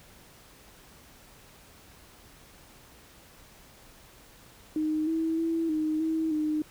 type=tone with pitch steps; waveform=sine; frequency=309.5 / 323.7 / 328.8 / 310.3 / 320.2 / 306.1 Hz; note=D#4 / E4 / E4 / D#4 / D#4 / D#4; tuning=-9 / -31 / -4 / -5 / +50 / -28 cents; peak=-25 dBFS; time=4.76-6.62 s; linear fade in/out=2 ms; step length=310 ms; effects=pink hiss -54 dBFS RMS until 6.7 s